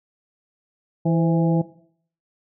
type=harmonic tone with a mistuned harmonic; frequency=164.8 Hz; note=E3; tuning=in tune; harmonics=1 / 2 / 3 / 4 / 5; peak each=-18 / -24 / -28 / -30 / -32 dBFS; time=1.05-1.62 s; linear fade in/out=10 ms; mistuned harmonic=3; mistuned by=+62 cents; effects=noise-tail reverb RT60 0.6 s tail -17 dB re dry